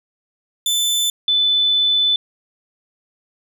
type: tone pair in turn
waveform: sawtooth / sine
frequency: 3520 / 3504 Hz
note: A7 / A7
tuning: 0 / -8 cents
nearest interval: unison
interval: 8 cents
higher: first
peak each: -13 dBFS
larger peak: neither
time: 0.66-1.1 / 1.28-2.16 s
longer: second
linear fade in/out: 2 ms
effects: none